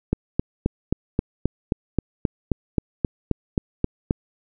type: click train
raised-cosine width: 3 ms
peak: -6 dBFS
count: 16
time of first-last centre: 0.13-4.109 s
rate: 3.77 Hz
effects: none